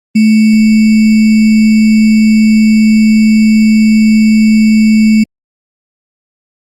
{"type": "tone with sample-and-hold", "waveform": "sine", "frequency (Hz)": 217.4, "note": "A3", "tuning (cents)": -21, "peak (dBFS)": -3, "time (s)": [0.15, 5.24], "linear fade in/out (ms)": 10, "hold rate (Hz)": 2450, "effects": ["low-pass 8000 Hz 12 dB/octave", "Opus 24 kbps"]}